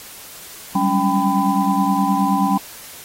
sine tone cluster, 191.1 / 200.6 / 279.6 / 786 / 1003 Hz, G3 / G3 / C#4 / G5 / B5, -44 / +40 / +15 / +4 / +26 cents, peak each -21 dBFS, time 0.75-2.58 s, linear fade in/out 5 ms, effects white hiss -38 dBFS RMS until 3.04 s + AAC 48 kbps

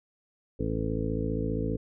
harmonic tone with a mistuned harmonic, 55 Hz, A1, in tune, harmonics 1 / 2 / 3 / 4 / 5 / 6 / 8 / 9, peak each -34 / -34 / -35 / -37 / -34 / -39 / -35 / -38 dBFS, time 0.59-1.77 s, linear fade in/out 10 ms, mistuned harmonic 1, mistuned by +16 cents, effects none

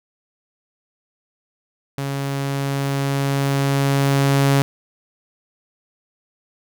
sawtooth tone with level ramp, 138.59 Hz, C#3, in tune, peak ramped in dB -19 to -9 dBFS, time 1.98-4.62 s, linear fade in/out 0 ms, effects none

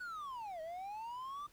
triangle linear two-way sweep, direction down then up, 1500 to 622.3 to 1198 Hz, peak -40 dBFS, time 0-1.47 s, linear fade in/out 10 ms, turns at 0.61 s, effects pink hiss -67 dBFS RMS until 1.52 s

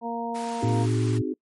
harmonic tone, 233.1 Hz, A#3, in tune, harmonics 1 / 2 / 3 / 4, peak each -32 / -34 / -33 / -32 dBFS, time 0.01-0.87 s, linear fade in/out 50 ms
pink high-pass noise, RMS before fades -42 dBFS, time 0.34-1.19 s, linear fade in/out 20 ms, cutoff 850 Hz, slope 24 dB/octave
sine chord, Ab dominant seventh, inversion first, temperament equal, 261.6 / 311.1 / 370 / 415.3 Hz, C4 / Eb4 / Gb4 / Ab4, 0 / 0 / 0 / 0 cents, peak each -30 / -30 / -31 / -34 dBFS, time 0.61-1.34 s, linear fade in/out 10 ms
sine tone, 113.6 Hz, A#2, 44 cents flat, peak -22 dBFS, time 0.63-1.22 s, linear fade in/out 10 ms
effects noise-tail reverb RT60 0.1 s tail -24 dB re dry + MP3 48 kbps

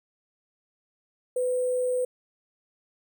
sine tone with sample-and-hold, 501 Hz, B4, 25 cents sharp, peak -23 dBFS, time 1.36-2.05 s, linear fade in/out 5 ms, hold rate 8820 Hz, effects none

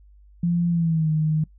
sine tone with pitch glide, 172.3 to 155.29 Hz, F3 to D#3, -23 to -3 cents, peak -18 dBFS, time 0.43-1.44 s, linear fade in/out 5 ms, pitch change -180 cents, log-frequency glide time 0.69-1.1 s, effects noise-tail reverb RT60 0.1 s tail -22 dB re dry + added 50 Hz sine -48 dBFS peak until 1.58 s

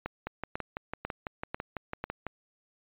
two click trains, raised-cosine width 0.5 ms, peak -19 / -18 dBFS, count 13 / 5, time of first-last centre 0.27-2.267 / 0.06-2.04 s, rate 6.01 / 2.02 Hz, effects resampled to 8000 Hz

